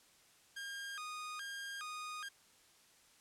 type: tone with vibrato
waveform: sawtooth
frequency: 1411 Hz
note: F6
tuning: 17 cents sharp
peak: -39 dBFS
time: 0.56-2.29 s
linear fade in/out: 10 ms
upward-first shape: square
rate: 1.2 Hz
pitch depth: 230 cents each way
effects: white hiss -66 dBFS RMS until 3.2 s + low-pass 10000 Hz 12 dB/octave